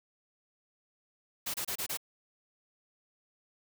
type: noise bursts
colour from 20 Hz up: white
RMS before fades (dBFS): -35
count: 5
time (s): 1.46-1.973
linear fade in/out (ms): 10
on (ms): 81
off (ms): 27
effects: none